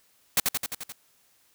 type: noise with echo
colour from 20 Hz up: white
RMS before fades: -21 dBFS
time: 0.37-0.4 s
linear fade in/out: 2 ms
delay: 87 ms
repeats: 6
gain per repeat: -3 dB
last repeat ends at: 0.922 s
effects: white hiss -64 dBFS RMS until 1.54 s